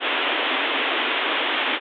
white band-pass noise, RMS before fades -23 dBFS, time 0-1.8 s, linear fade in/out 50 ms, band 250 to 3500 Hz, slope 96 dB/octave, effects none

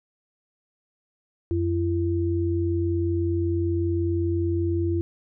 sine tone pair together, 89.6 / 338.3 Hz, F2 / E4, +45 / +45 cents, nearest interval octave + major seventh, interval 2300 cents, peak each -24 dBFS, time 1.51-5.01 s, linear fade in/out 0 ms, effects none

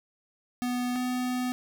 square tone pair in turn, 246.9 / 250.5 Hz, B3 / B3, 0 / +25 cents, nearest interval unison, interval 25 cents, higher second, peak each -28 dBFS, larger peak neither, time 0.62-0.96 / 0.96-1.52 s, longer second, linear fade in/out 0 ms, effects none

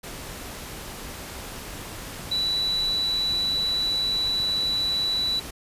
sine tone in noise, 3951 Hz, B7, in tune, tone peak -22 dBFS, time 2.31-5.4 s, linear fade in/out 10 ms, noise pink, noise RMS -37 dBFS, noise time 0.03-5.51 s, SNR +12 dB, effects resampled to 32000 Hz

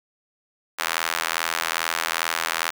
sawtooth tone with high-pass filter, 82.41 Hz, E2, in tune, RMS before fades -26 dBFS, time 0.78-2.71 s, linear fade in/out 20 ms, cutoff 1300 Hz, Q 1.1, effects none

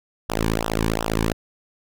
sawtooth tone with flanger, 55 Hz, A1, in tune, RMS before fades -23 dBFS, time 0.29-1.33 s, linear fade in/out 5 ms, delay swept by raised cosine 0.44 to 1.54 ms, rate 2.7 Hz, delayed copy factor -0.95, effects none

